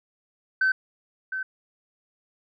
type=tone with echo; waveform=sine; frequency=1533 Hz; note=G6; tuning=39 cents flat; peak=-17 dBFS; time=0.61-0.72 s; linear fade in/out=5 ms; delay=710 ms; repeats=1; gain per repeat=-10 dB; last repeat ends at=1.43 s; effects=tanh soft clip ceiling -16 dBFS